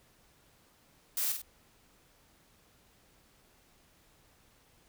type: noise with echo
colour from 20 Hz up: blue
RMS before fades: -32 dBFS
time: 1.17-1.32 s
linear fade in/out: 2 ms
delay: 49 ms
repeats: 2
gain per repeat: -6 dB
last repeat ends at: 1.418 s
effects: pink hiss -65 dBFS RMS until 4.88 s